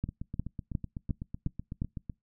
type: two click trains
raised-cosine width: 5 ms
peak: -24 / -18 dBFS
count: 17 / 6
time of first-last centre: 0.09-2.098 / 0.04-1.819 s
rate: 7.97 / 2.81 Hz
effects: noise-tail reverb RT60 0.2 s tail -25 dB re dry

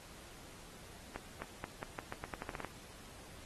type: accelerating click train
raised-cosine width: 0.5 ms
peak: -25 dBFS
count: 13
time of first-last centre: 1.16-2.647 s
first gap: 260 ms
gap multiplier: 0.85
effects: pink hiss -55 dBFS RMS until 3.45 s + AAC 32 kbps

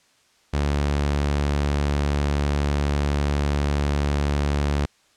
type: tone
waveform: sawtooth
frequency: 72.1 Hz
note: D2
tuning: 31 cents flat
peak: -16 dBFS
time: 0.53-4.86 s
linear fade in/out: 10 ms
effects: white hiss -60 dBFS RMS until 5.16 s + low-pass 7000 Hz 12 dB/octave

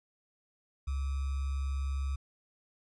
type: tone with sample-and-hold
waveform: sine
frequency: 68.7 Hz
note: C#2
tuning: 15 cents flat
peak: -30 dBFS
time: 0.87-2.16 s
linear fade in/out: 10 ms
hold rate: 1225 Hz
effects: resampled to 22050 Hz

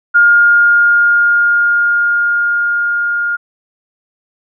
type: tone with level ramp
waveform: sine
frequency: 1416 Hz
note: F6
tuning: 23 cents sharp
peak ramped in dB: -4 to -13 dBFS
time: 0.14-3.37 s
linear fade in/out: 20 ms
effects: none

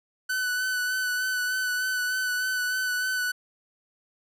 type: tone with vibrato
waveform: 45% pulse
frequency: 1500 Hz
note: F#6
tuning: 23 cents sharp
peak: -25 dBFS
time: 0.29-3.32 s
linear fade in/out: 10 ms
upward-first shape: sine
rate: 3.3 Hz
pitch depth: 22 cents each way
effects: none

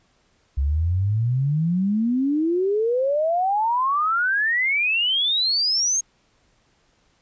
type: exponential sweep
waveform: sine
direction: up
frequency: 66 to 6580 Hz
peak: -18 dBFS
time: 0.57-6.01 s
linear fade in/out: 10 ms
effects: pink hiss -63 dBFS RMS until 7.21 s + resampled to 16000 Hz

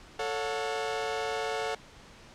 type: tone cluster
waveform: sawtooth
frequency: 442.5 / 558 / 724 Hz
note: A4 / C#5 / F#5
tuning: +10 / +11 / -38 cents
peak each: -29 / -33 / -31 dBFS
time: 0.19-1.75 s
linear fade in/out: 5 ms
effects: pink hiss -52 dBFS RMS until 2.34 s + low-pass 6000 Hz 12 dB/octave

